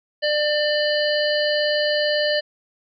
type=harmonic tone with a mistuned harmonic; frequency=597 Hz; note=D5; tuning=28 cents sharp; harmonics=1 / 3 / 5 / 7 / 8; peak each=-20 / -25 / -27 / -28 / -29 dBFS; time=0.22-2.41 s; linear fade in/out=20 ms; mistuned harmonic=8; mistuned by=-36 cents; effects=none